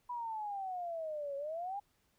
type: exponential two-way sweep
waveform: sine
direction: down then up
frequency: 987.8 to 550 to 827 Hz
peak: -37 dBFS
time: 0.09-1.8 s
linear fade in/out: 10 ms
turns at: 1.36 s
effects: pink hiss -75 dBFS RMS until 2.18 s